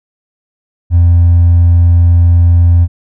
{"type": "tone with hard clipping", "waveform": "triangle", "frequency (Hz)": 86, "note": "F2", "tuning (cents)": -26, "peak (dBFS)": -3, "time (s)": [0.9, 2.88], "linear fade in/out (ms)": 50, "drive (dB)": 2, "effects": []}